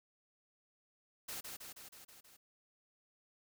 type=noise with echo; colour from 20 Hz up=white; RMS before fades=-44 dBFS; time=1.28-1.41 s; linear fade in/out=10 ms; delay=160 ms; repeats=6; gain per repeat=-3 dB; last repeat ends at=2.37 s; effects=none